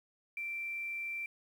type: tone with quantisation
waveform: sine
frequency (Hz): 2349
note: D7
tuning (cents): 0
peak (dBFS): -36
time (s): 0.37-1.26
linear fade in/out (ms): 2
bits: 10
effects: none